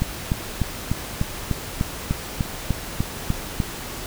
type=click train; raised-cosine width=5 ms; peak=-8 dBFS; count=13; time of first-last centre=0.02-3.602 s; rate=3.35 Hz; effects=pink hiss -33 dBFS RMS until 4.06 s